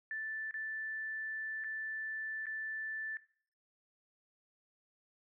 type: tone with dropouts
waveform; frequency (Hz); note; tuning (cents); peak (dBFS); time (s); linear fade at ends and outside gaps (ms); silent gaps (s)
sine; 1760; A6; 0; -37; 0.11-3.17; 1; 0.51-0.541 / 1.639-1.644 / 2.457-2.467
effects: noise-tail reverb RT60 0.5 s tail -18 dB re dry